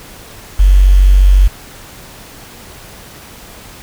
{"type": "tone with quantisation", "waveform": "sine", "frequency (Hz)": 47.14, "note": "F#1", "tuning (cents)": 33, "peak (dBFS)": -3, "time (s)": [0.59, 1.48], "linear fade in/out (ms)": 10, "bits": 5, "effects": ["pink hiss -35 dBFS RMS until 3.82 s"]}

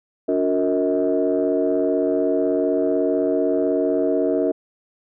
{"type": "tone cluster", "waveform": "sine", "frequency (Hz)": [285.9, 361.8, 460.1, 637], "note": ["D4", "F#4", "A#4", "D#5"], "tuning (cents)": [-46, -39, -23, 41], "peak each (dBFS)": -22, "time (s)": [0.28, 4.52], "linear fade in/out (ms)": 10, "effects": ["tanh soft clip ceiling -9 dBFS"]}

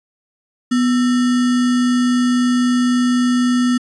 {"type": "tone with sample-and-hold", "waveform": "sine", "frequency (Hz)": 246.9, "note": "B3", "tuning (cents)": 0, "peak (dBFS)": -12, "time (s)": [0.71, 3.78], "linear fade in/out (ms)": 10, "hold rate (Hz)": 1575, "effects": ["resampled to 22050 Hz"]}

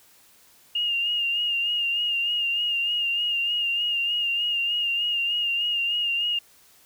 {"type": "tone with vibrato", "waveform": "sine", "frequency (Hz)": 2827, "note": "F7", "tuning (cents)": 20, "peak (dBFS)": -22, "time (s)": [0.75, 6.39], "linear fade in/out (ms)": 5, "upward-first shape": "sine", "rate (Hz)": 3.3, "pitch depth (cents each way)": 38, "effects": ["white hiss -56 dBFS RMS until 6.85 s"]}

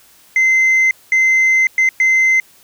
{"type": "tone bursts at uneven times", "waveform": "sine", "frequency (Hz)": 2068, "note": "C7", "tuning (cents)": -21, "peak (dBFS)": -7, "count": 4, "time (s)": [[0.36, 0.91], [1.12, 1.67], [1.78, 1.89], [2, 2.4]], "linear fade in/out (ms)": 2, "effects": ["tanh soft clip ceiling -8 dBFS", "white hiss -48 dBFS RMS until 2.63 s"]}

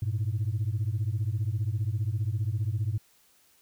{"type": "beating tone pair", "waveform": "sine", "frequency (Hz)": [100.4, 115.4], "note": ["G2", "A#2"], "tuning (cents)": [42, -17], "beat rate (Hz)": 15, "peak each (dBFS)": [-27, -28], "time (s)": [0.02, 2.98], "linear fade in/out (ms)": 5, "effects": ["tanh soft clip ceiling -22 dBFS", "white hiss -63 dBFS RMS until 3.61 s"]}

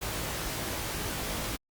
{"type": "noise with comb filter", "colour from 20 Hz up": "pink", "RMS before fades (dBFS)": -34, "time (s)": [0.01, 1.57], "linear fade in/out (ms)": 20, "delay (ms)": 19, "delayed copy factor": 0.65, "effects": ["Opus 48 kbps"]}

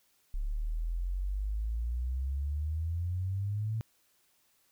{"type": "exponential sweep", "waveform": "sine", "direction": "up", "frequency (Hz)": [34.72, 113], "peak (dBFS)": -30, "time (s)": [0.34, 3.81], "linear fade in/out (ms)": 0, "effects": ["white hiss -70 dBFS RMS until 4.71 s"]}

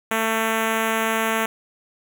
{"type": "tone with notch filter", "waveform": "5% pulse", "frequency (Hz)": 223.1, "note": "A3", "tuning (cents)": 24, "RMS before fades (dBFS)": -22, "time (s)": [0.11, 1.46], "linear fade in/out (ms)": 5, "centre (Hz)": 5000, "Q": 0.89, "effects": []}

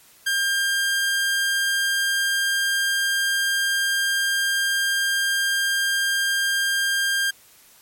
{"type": "tone", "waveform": "sawtooth", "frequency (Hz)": 1600, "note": "G6", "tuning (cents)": 35, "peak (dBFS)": -16, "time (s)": [0.26, 7.31], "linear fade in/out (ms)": 10, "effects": ["white hiss -52 dBFS RMS until 7.81 s", "MP3 64 kbps"]}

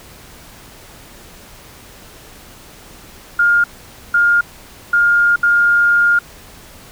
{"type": "tone bursts at uneven times", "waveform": "sine", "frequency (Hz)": 1413, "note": "F6", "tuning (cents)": 20, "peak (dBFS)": -9, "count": 4, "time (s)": [[3.39, 3.64], [4.14, 4.41], [4.93, 5.36], [5.43, 6.19]], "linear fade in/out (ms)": 5, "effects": ["pink hiss -40 dBFS RMS until 6.91 s"]}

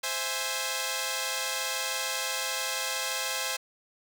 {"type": "chord", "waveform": "5% pulse", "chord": "C augmented", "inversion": "none", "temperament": "equal", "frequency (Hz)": [523.3, 659.3, 830.6], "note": ["C5", "E5", "G#5"], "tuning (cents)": [0, 0, 0], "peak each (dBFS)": [-21, -24, -22], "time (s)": [0.03, 3.57], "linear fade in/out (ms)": 10, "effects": []}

